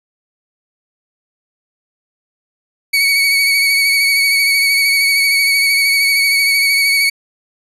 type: tone with vibrato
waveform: 30% pulse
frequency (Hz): 2238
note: C#7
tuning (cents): +16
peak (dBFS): -8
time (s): 2.93-7.1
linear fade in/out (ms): 10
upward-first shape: sine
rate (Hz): 13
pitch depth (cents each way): 27
effects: resampled to 32000 Hz